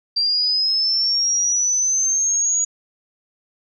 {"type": "linear sweep", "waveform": "sine", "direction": "up", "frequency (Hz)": [4699, 6780], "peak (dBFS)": -16, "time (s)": [0.16, 2.65], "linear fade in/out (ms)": 10, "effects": []}